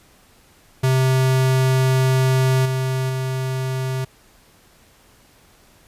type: tone with level steps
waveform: square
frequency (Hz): 130.81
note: C3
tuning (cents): 0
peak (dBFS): -15 / -20 / -22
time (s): 0.83-4.05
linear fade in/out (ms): 10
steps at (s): 2.65 / 3.09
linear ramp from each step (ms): 10
effects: pink hiss -53 dBFS RMS until 5.87 s + resampled to 32000 Hz